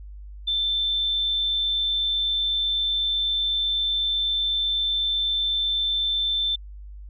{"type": "tone", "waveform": "sine", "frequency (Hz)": 3546, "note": "A7", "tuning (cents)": 13, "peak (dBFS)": -21, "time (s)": [0.47, 6.56], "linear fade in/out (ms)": 10, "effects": ["added 50 Hz sine -37 dBFS peak until 7.09 s"]}